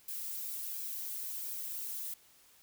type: noise with flanger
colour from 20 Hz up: violet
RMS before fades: -40 dBFS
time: 0.08-2.14 s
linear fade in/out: 5 ms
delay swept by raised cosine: 1.2 to 3 ms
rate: 1.4 Hz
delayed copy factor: +0.5
effects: white hiss -63 dBFS RMS until 2.62 s